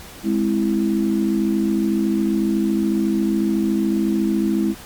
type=chord; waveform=sine; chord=Ab augmented; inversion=none; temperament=equal; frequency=207.7 / 261.6 / 329.6 Hz; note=Ab3 / C4 / E4; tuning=0 / 0 / 0 cents; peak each=-19 / -24 / -20 dBFS; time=0.23-4.75 s; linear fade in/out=50 ms; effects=pink hiss -39 dBFS RMS until 4.85 s + MP3 96 kbps